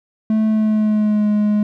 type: tone with pitch glide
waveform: triangle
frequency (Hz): 217.8 to 209.5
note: A3 to G#3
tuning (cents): -17 to +15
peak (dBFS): -11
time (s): 0.3-1.63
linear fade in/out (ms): 2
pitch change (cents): -68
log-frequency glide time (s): 0.47-1.29
effects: none